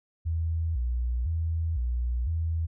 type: tone with vibrato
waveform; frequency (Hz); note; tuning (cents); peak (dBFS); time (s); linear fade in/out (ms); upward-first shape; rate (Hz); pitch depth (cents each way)
sine; 70.4; C#2; +27; -25; 0.25-2.67; 20; square; 0.99; 260
effects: none